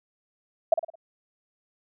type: tone with echo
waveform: sine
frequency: 656 Hz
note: E5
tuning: 9 cents flat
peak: -13 dBFS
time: 0.72-0.74 s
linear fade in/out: 5 ms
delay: 54 ms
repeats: 4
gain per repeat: -8 dB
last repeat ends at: 0.956 s
effects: none

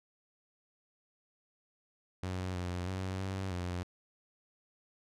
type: tone with pitch steps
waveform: sawtooth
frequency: 92.2 / 89.3 / 94.1 / 95.7 / 89.1 Hz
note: F#2 / F2 / F#2 / G2 / F2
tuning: -6 / +39 / +30 / -41 / +35 cents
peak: -31 dBFS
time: 2.23-3.83 s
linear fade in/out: 0 ms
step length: 320 ms
effects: low-pass 8000 Hz 12 dB/octave

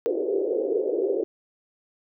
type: band-pass noise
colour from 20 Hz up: white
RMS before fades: -25 dBFS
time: 0.06-1.24 s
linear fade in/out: 0 ms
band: 360 to 480 Hz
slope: 48 dB/octave
effects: none

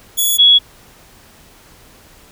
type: tone pair in turn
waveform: 5% pulse / sine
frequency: 3395 / 3358 Hz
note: G#7 / G#7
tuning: +37 / +18 cents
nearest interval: unison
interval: 19 cents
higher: first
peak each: -5 dBFS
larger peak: neither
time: 0.17-0.38 / 0.38-0.59 s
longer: neither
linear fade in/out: 20 ms
effects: pink hiss -45 dBFS RMS until 2.31 s

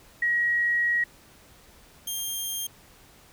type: tone pair in turn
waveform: sine / 10% pulse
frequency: 1902 / 3199 Hz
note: A#6 / G7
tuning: +34 / +34 cents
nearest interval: major sixth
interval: 900 cents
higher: second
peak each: -21 dBFS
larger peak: neither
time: 0.22-1.04 / 2.07-2.67 s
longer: first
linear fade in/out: 5 ms
effects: pink hiss -54 dBFS RMS until 3.32 s

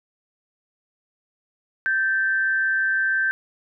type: tone pair together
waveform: sine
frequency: 1558.5 / 1760 Hz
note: G6 / A6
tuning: -11 / 0 cents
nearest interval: major second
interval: 211 cents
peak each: -19 / -29 dBFS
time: 1.86-3.31 s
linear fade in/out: 0 ms
effects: none

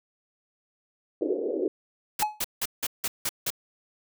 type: band-pass noise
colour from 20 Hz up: pink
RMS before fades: -28 dBFS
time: 1.21-1.68 s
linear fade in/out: 2 ms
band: 320 to 510 Hz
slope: 48 dB/octave
type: noise bursts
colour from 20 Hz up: white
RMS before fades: -28 dBFS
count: 7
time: 2.19-3.504 s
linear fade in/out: 5 ms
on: 42 ms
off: 170 ms
type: tone with exponential decay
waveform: triangle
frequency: 849 Hz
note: G#5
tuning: 38 cents sharp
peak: -17 dBFS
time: 2.22-2.4 s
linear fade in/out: 5 ms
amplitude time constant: 39 ms
effects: none

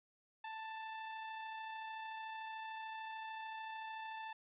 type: tone with amplitude modulation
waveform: sawtooth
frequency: 883 Hz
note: A5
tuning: 6 cents sharp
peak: -39 dBFS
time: 0.44-4.33 s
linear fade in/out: 5 ms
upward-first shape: sine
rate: 33.5 Hz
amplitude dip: 25%
effects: resampled to 8000 Hz

